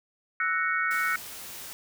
sine chord, F# dominant seventh, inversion third, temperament equal, 1318.5 / 1480 / 1864.7 / 2217 Hz, E6 / F#6 / A#6 / C#7, 0 / 0 / 0 / 0 cents, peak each -30 / -28 / -31 / -31 dBFS, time 0.4-1.16 s, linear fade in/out 2 ms
white noise, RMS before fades -41 dBFS, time 0.91-1.73 s, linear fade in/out 0 ms
effects none

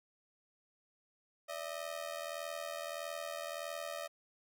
sawtooth ring-modulated tone, 622.3 Hz, D#5, in tune, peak -33 dBFS, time 1.48-4.08 s, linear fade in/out 20 ms, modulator 40.8 Hz, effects none

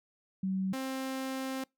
sine / sawtooth tone pair in turn, 190 / 264.4 Hz, F#3 / C4, +46 / +18 cents, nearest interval tritone, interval 572 cents, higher second, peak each -29 / -30 dBFS, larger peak first, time 0.43-0.73 / 0.73-1.64 s, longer second, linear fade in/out 5 ms, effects noise-tail reverb RT60 0.2 s tail -26 dB re dry

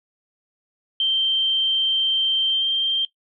sine tone with pitch glide, 3136 to 3163 Hz, G7 to G7, 0 to +15 cents, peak -17 dBFS, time 1-3.05 s, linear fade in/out 2 ms, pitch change +15 cents, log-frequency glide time 2.48-2.66 s, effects noise-tail reverb RT60 0.1 s tail -18 dB re dry

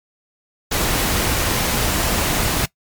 pink noise, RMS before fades -19 dBFS, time 0.71-2.66 s, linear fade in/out 10 ms, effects noise-tail reverb RT60 0.1 s tail -20 dB re dry + MP3 96 kbps

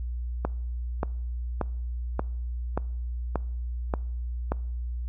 click train, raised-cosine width 1 ms, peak -12 dBFS, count 8, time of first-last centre 0.45-4.52 s, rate 1.72 Hz, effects noise-tail reverb RT60 0.7 s tail -24 dB re dry + added 60 Hz sine -29 dBFS peak until 5.08 s

